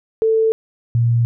sine tone pair in turn, 444.2 / 117.65 Hz, A4 / A#2, +16 / +16 cents, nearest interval octave + major seventh, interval 2300 cents, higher first, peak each -12 dBFS, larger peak neither, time 0.22-0.52 / 0.95-1.25 s, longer neither, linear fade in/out 0 ms, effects none

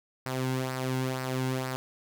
sawtooth tone with flanger, 129.7 Hz, C3, 15 cents flat, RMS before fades -31 dBFS, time 0.26-1.76 s, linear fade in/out 0 ms, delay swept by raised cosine 0.29 to 1.69 ms, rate 2.1 Hz, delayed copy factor -0.55, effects none

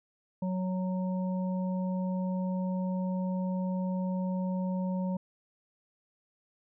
harmonic tone, 185 Hz, F#3, in tune, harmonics 1 / 3 / 5, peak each -29 / -39 / -43 dBFS, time 0.42-5.17 s, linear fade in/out 5 ms, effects none

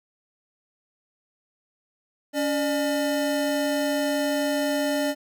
square tone pair together, 282.5 / 599 Hz, C#4 / D5, +33 / +34 cents, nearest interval octave + minor second, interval 1301 cents, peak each -26 dBFS, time 2.33-5.15 s, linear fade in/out 50 ms, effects none

